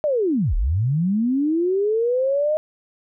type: linear two-way sweep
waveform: sine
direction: down then up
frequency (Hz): 624 to 32.62 to 624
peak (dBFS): -17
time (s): 0.04-2.57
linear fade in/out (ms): 0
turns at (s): 0.55
effects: none